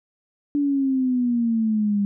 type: exponential sweep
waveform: sine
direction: down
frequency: 291 to 200 Hz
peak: -18 dBFS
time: 0.55-2.05 s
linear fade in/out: 0 ms
effects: none